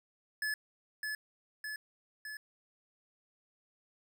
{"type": "tone with echo", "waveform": "square", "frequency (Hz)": 1718, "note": "A6", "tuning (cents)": -42, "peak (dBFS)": -33, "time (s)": [0.42, 0.54], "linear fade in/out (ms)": 2, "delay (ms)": 610, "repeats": 3, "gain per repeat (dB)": -3, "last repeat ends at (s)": 2.37, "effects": []}